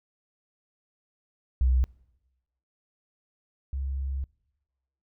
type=tone pair in turn; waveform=sine; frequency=63.4 / 67.63 Hz; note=B1 / C#2; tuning=+46 / -42 cents; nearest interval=minor second; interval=112 cents; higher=second; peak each=-19 / -28 dBFS; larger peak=first; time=1.61-1.84 / 3.73-4.24 s; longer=second; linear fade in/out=0 ms; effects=noise-tail reverb RT60 1.0 s tail -24 dB re dry